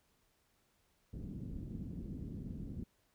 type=low-pass noise; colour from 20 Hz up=white; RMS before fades=-44 dBFS; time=1.13-2.84 s; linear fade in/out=5 ms; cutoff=250 Hz; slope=24 dB/octave; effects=pink hiss -75 dBFS RMS until 3.14 s